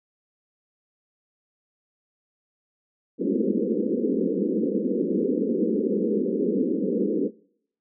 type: band-pass noise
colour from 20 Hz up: pink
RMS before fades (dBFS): -24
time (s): 3.18-7.31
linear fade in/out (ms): 50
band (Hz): 190 to 500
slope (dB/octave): 96
effects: noise-tail reverb RT60 0.7 s tail -25 dB re dry